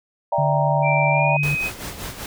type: chord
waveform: sine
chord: E half-diminished seventh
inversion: third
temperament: equal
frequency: 587.3 / 659.3 / 784 / 932.3 Hz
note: D5 / E5 / G5 / Bb5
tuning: 0 / 0 / 0 / 0 cents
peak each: -23 / -24 / -24 / -22 dBFS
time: 0.32-1.37 s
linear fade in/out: 5 ms
type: tone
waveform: sine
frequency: 146.3 Hz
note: D3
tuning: 6 cents flat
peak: -20 dBFS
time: 0.38-1.55 s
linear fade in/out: 5 ms
type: tone with pitch glide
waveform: sine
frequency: 2352 to 2521 Hz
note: D7 to D#7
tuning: +2 to +22 cents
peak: -21 dBFS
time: 0.82-1.71 s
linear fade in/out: 50 ms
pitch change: +120 cents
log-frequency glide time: 1.1-1.41 s
type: noise with tremolo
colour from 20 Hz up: pink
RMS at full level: -30 dBFS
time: 1.43-2.26 s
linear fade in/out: 2 ms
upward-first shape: sine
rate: 5.2 Hz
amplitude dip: 60%
effects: none